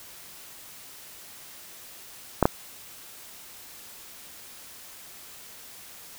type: clicks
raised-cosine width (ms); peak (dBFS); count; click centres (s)
1; -3; 2; 2.427 / 2.455
effects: white hiss -46 dBFS RMS until 6.18 s